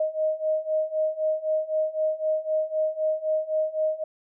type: beating tone pair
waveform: sine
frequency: 622 / 625.9 Hz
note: D#5 / D#5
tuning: -1 / +10 cents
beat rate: 3.9 Hz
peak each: -27 / -25 dBFS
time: 0-4.04 s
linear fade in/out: 5 ms
effects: none